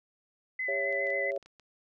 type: tone with vibrato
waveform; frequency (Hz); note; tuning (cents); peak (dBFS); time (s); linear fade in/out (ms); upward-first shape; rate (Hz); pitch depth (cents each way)
sine; 2017; B6; +36; -30; 0.59-1.31; 5; sine; 7.4; 20
type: chord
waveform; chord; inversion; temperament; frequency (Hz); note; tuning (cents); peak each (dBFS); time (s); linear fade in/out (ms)
sine; C# diminished; second; just; 399.1 / 554.4 / 665.2; G4 / C#5 / E5; +31 / 0 / +16; -37 / -32 / -38; 0.68-1.38; 5
type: clicks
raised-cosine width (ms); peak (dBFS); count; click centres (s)
0.2; -37; 8; 0.926 / 1.07 / 1.103 / 1.319 / 1.363 / 1.427 / 1.46 / 1.597
effects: none